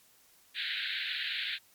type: band-pass noise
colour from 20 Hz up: white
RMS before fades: -35 dBFS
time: 0.54-1.59 s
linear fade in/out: 50 ms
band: 1500 to 4200 Hz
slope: 96 dB/octave
effects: white hiss -63 dBFS RMS until 1.74 s + MP3 96 kbps